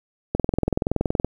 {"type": "click train", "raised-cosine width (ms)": 2, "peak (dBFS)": -7, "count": 20, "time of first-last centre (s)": [0.35, 1.246], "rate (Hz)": 21.2, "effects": ["8-bit"]}